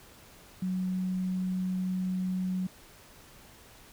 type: tone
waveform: sine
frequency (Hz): 185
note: F#3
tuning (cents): 0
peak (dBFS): -28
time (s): 0.62-2.67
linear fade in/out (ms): 5
effects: pink hiss -54 dBFS RMS until 3.92 s